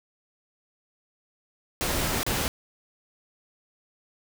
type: noise with dropouts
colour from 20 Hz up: pink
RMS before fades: -27 dBFS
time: 1.81-2.48 s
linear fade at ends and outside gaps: 0 ms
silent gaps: 2.231-2.265 s
effects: none